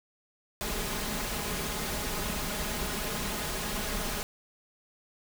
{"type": "noise with comb filter", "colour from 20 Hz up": "pink", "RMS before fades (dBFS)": -33, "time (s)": [0.61, 4.23], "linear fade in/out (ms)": 0, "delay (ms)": 4.8, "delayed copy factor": 0.55, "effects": []}